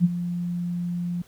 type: tone with ADSR envelope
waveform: sine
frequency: 174.8 Hz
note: F3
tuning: 2 cents sharp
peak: -12 dBFS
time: 0-1.22 s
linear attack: 44 ms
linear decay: 30 ms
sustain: -13 dB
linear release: 5 ms
effects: pink hiss -56 dBFS RMS until 1.27 s